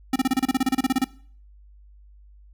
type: tone bursts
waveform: square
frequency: 262.7 Hz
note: C4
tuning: 7 cents sharp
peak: -18 dBFS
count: 16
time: 0.13-1.044 s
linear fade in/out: 5 ms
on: 29 ms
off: 30 ms
effects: noise-tail reverb RT60 0.5 s tail -20 dB re dry + added 50 Hz sine -47 dBFS peak until 2.53 s